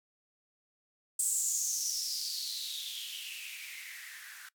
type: noise with band-pass filter sweep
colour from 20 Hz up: violet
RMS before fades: -37 dBFS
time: 1.19-4.49 s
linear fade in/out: 5 ms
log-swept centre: 8200 to 1500 Hz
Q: 6.6
effects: noise-tail reverb RT60 0.1 s tail -19 dB re dry